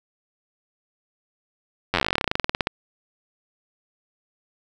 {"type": "slowing click train", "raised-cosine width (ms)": 0.3, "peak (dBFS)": -4, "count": 26, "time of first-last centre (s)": [1.94, 2.671], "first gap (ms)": 10, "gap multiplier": 1.08, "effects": ["7-bit"]}